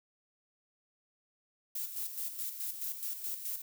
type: noise with tremolo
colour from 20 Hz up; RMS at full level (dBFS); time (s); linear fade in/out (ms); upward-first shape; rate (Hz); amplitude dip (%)
violet; -37; 1.75-3.62; 5; square; 4.7; 55
effects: none